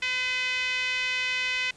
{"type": "tone with band-pass filter", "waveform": "5% pulse", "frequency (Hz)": 507, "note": "B4", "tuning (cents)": 45, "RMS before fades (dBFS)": -28, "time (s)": [0.02, 1.71], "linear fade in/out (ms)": 5, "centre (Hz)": 2300, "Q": 3, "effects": ["pink hiss -55 dBFS RMS until 1.76 s", "resampled to 22050 Hz"]}